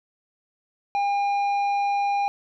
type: tone with tanh clipping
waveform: sine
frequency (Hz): 806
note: G5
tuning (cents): +48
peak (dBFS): -22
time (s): 0.95-2.28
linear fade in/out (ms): 0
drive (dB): 8
effects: none